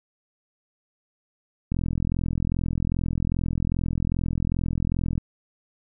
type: click train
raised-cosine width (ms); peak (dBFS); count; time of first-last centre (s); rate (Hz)
5; -13; 148; 1.72-5.179; 42.5
effects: none